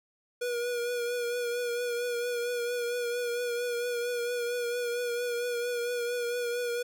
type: tone with vibrato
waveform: square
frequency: 481.8 Hz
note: B4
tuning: 43 cents flat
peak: -30 dBFS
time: 0.41-6.83 s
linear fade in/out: 10 ms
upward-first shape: triangle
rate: 4.4 Hz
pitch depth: 37 cents each way
effects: none